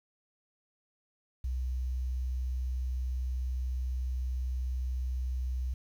sine tone with quantisation, 63.2 Hz, B1, 41 cents sharp, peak -30 dBFS, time 1.44-5.74 s, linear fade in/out 5 ms, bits 10, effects none

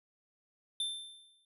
square tone with exponential decay, 3561 Hz, A7, 20 cents sharp, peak -31 dBFS, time 0.8-1.45 s, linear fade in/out 2 ms, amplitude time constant 140 ms, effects resampled to 32000 Hz

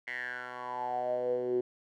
10% pulse tone with band-pass filter sweep, 124.3 Hz, B2, 12 cents sharp, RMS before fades -34 dBFS, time 0.07-1.61 s, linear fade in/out 5 ms, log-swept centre 2100 to 350 Hz, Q 8.3, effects none

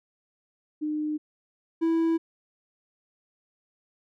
sine / triangle tone pair in turn, 303.6 / 328.5 Hz, D#4 / E4, -42 / -6 cents, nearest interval minor second, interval 136 cents, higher second, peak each -26 / -19 dBFS, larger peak second, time 0.81-1.18 / 1.81-2.18 s, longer neither, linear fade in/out 20 ms, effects none

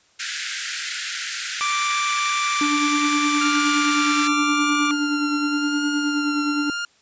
pink high-pass noise, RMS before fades -27 dBFS, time 0.19-4.28 s, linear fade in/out 10 ms, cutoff 1400 Hz, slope 96 dB/octave
25% pulse tone, 1175 Hz, D6, 1 cent sharp, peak -17 dBFS, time 1.61-4.91 s, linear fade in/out 0 ms
triangle tone with tremolo, 293.7 Hz, D4, in tune, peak -17 dBFS, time 2.61-6.7 s, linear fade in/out 2 ms, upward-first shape sine, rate 9.6 Hz, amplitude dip 45%
sawtooth tone with vibrato, 1396.9 Hz, F6, in tune, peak -21 dBFS, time 3.41-6.85 s, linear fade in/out 2 ms, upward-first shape triangle, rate 0.91 Hz, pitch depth 31 cents each way
effects white hiss -58 dBFS RMS until 7.01 s + resampled to 16000 Hz

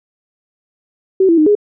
sine tone with pitch steps, 380.7 / 333.7 / 307.9 / 414.4 Hz, F#4 / E4 / D#4 / G#4, +49 / +21 / -18 / -4 cents, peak -7 dBFS, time 1.2-1.552 s, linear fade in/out 5 ms, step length 88 ms, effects none

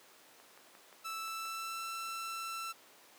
click train, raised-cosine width 0.5 ms, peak -40 dBFS, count 7, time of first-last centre 0.4-1.454 s, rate 5.69 Hz
sawtooth tone with pitch glide, 1318.5 to 1337.7 Hz, E6 to E6, 0 to +25 cents, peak -35 dBFS, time 1.04-2.73 s, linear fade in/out 20 ms, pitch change +25 cents, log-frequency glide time 1.18-1.87 s
effects pink hiss -59 dBFS RMS until 3.18 s + high-pass 400 Hz 12 dB/octave

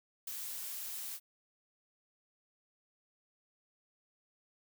blue noise with ADSR envelope, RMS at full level -39 dBFS, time 0.27-1.2 s, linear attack 6 ms, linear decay 8 ms, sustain -3 dB, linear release 56 ms, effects none

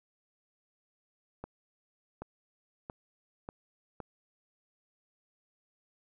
accelerating click train, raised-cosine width 1 ms, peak -26 dBFS, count 5, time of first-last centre 1.44-4.003 s, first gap 780 ms, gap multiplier 0.87, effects none

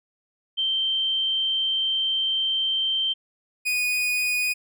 sine / 40% pulse tone pair in turn, 3129 / 2476 Hz, G7 / D#7, -4 / -9 cents, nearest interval major third, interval 405 cents, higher first, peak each -21 dBFS, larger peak neither, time 0.57-3.14 / 3.65-4.54 s, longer first, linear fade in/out 20 ms, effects none

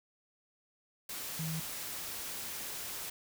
sine tone in noise, 160.2 Hz, E3, 49 cents flat, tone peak -35 dBFS, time 1.39-1.6 s, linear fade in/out 5 ms, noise white, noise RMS -41 dBFS, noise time 1.09-3.1 s, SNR +3 dB, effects none

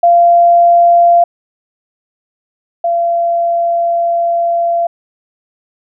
sine tone pair in turn, 690 / 683.7 Hz, F5 / F5, -21 / -37 cents, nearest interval unison, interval 16 cents, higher first, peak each -4 / -10 dBFS, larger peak first, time 0.03-1.24 / 2.84-4.87 s, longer second, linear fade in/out 5 ms, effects none

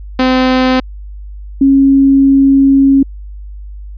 sawtooth / sine tone pair in turn, 257.4 / 273.2 Hz, C4 / C#4, -28 / -25 cents, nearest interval minor second, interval 103 cents, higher second, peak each -4 dBFS, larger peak neither, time 0.19-0.8 / 1.61-3.03 s, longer second, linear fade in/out 5 ms, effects added 50 Hz sine -25 dBFS peak until 3.97 s + resampled to 11025 Hz

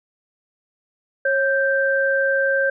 sine tone pair together, 546.1 / 1568 Hz, C#5 / G6, -26 / 0 cents, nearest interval octave + tritone, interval 1826 cents, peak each -19 dBFS, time 1.25-2.7 s, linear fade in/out 5 ms, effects none

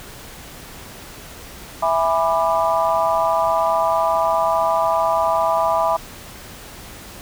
sine chord, E dominant seventh, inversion none, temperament just, 659.3 / 824.1 / 988.9 / 1186.7 Hz, E5 / G#5 / B5 / D6, 0 / -14 / +2 / +18 cents, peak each -19 / -23 / -20 / -23 dBFS, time 1.82-5.97 s, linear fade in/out 10 ms, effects pink hiss -38 dBFS RMS until 7.21 s

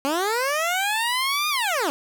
15% pulse linear two-way sweep, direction up then down, 266.5 to 1232 to 266.5 Hz, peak -15 dBFS, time 0.05-1.9 s, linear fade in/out 0 ms, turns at 1.49 s, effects none

